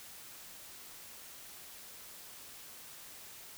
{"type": "silence", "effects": ["white hiss -51 dBFS RMS until 3.57 s"]}